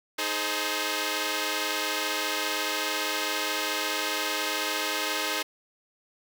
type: chord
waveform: 5% pulse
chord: Ab major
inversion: second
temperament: equal with one note detuned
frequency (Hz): 311.1 / 423.1 / 523.3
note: Eb4 / Ab4 / C5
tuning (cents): 0 / +32 / 0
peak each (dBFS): -20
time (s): 0.18-5.43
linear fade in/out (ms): 10
effects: none